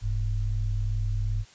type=tone pair together; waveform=sine; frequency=41.23 / 103.9 Hz; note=E1 / G#2; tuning=+1 / +1 cents; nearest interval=octave + major third; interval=1600 cents; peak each=-27 dBFS; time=0.01-1.45 s; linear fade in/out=50 ms; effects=white hiss -54 dBFS RMS until 1.54 s + resampled to 16000 Hz